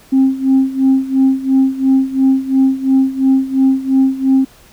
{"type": "tone with tremolo", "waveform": "sine", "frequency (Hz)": 266.1, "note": "C4", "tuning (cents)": 29, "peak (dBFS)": -5, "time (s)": [0.12, 4.45], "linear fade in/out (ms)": 10, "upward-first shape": "sine", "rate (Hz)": 2.9, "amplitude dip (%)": 85, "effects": ["tanh soft clip ceiling -4 dBFS", "pink hiss -45 dBFS RMS until 4.72 s"]}